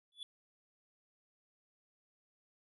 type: tone with exponential growth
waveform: triangle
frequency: 3442 Hz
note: A7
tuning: 39 cents flat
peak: -37 dBFS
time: 0.12-0.23 s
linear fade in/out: 1 ms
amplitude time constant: 23 ms
effects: resampled to 32000 Hz